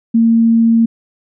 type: tone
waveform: sine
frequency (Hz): 228.6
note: A#3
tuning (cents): -34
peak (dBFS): -7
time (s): 0.14-0.86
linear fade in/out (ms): 10
effects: none